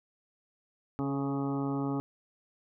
harmonic tone with a mistuned harmonic, 138.59 Hz, C#3, in tune, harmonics 1 / 2 / 3 / 4 / 5 / 6 / 7 / 8 / 9, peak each -35 / -31 / -39 / -46 / -46 / -42 / -51 / -46 / -45 dBFS, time 0.99-2 s, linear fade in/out 0 ms, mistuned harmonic 3, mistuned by +19 cents, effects none

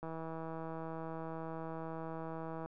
click train, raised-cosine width 1 ms, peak -30 dBFS, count 427, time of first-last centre 0.03-2.66 s, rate 162 Hz, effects none

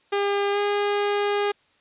sawtooth tone with pitch glide, 403 to 408.9 Hz, G4 to G#4, +48 to -27 cents, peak -17 dBFS, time 0.12-1.52 s, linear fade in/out 10 ms, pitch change +25 cents, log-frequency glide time 0.52-0.58 s, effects white hiss -62 dBFS RMS until 1.8 s + resampled to 8000 Hz

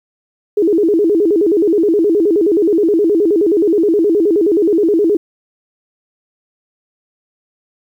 sine tone with vibrato, 370 Hz, F#4, in tune, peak -9 dBFS, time 0.57-5.17 s, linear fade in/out 5 ms, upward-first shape square, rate 9.5 Hz, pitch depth 200 cents each way, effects 8-bit

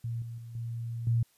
sine tone with level steps, 116.54 Hz, A#2, in tune, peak -31 / -37 / -41 / -33 / -23 dBFS, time 0.04-1.23 s, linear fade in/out 5 ms, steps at 0.22 / 0.38 / 0.55 / 1.07 s, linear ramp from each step 2 ms, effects white hiss -67 dBFS RMS until 1.37 s + resampled to 32000 Hz

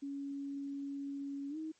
sine tone with pitch glide, 279.5 to 315.5 Hz, C#4 to D#4, +14 to +24 cents, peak -38 dBFS, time 0.02-1.72 s, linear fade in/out 10 ms, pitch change +210 cents, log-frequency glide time 1.49-1.57 s, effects white hiss -70 dBFS RMS until 1.79 s + MP3 32 kbps

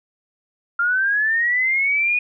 sine linear sweep, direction up, 1383 to 2475 Hz, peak -16 dBFS, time 0.79-2.19 s, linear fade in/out 5 ms, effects none

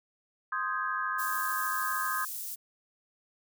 sine chord, Ab major seventh, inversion first, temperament equal, 1046.5 / 1244.5 / 1568 / 1661.2 Hz, C6 / Eb6 / G6 / Ab6, 0 / 0 / 0 / 0 cents, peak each -35 / -33 / -36 / -36 dBFS, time 0.52-2.25 s, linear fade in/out 5 ms
white high-pass noise, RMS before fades -38 dBFS, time 1.18-2.56 s, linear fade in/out 20 ms, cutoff 7900 Hz, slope 12 dB/octave
effects none

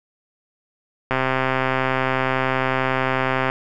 click train, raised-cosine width 0.5 ms, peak -5 dBFS, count 314, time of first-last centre 1.11-3.499 s, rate 131 Hz, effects none

